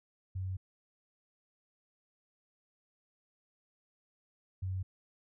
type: tone pair in turn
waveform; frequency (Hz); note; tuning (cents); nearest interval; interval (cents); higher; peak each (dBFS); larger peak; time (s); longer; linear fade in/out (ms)
sine; 93.8 / 93.8; F#2 / F#2; +24 / +24; unison; 0; neither; -34 / -33; second; 0.35-0.57 / 4.62-4.83; first; 10
effects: none